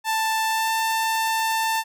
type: tone with pitch glide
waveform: sawtooth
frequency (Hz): 884 to 891.7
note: A5 to A5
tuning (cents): +8 to +23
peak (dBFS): -17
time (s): 0.04-1.84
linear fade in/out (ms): 50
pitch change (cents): +15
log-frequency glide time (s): 0.46-0.72
effects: none